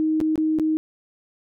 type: tone with dropouts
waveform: sine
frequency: 313.4 Hz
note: D#4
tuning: 13 cents sharp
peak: -18 dBFS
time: 0-0.77 s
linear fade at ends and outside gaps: 0 ms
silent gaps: 0.203-0.212 / 0.357-0.378 / 0.587-0.597 s
effects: none